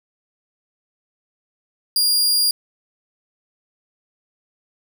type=tone; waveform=sawtooth; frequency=4820 Hz; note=D8; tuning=44 cents sharp; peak=-12 dBFS; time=1.96-2.51 s; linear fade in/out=2 ms; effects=none